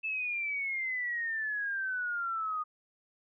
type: exponential sweep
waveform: sine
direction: down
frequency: 2637 to 1228 Hz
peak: -31 dBFS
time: 0.03-2.64 s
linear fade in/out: 20 ms
effects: none